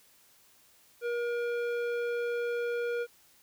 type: tone with low-pass filter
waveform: square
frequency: 476.2 Hz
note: A#4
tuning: 37 cents sharp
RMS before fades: -32 dBFS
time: 1.01-3.07 s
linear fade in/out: 50 ms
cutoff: 2100 Hz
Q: 0.95
effects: white hiss -62 dBFS RMS until 3.42 s